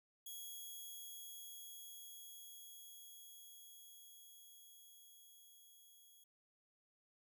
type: tone with level ramp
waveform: 5% pulse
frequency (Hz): 3322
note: G#7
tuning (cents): 0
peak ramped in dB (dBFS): -39 to -55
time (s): 0.26-6.24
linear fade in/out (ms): 5
effects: none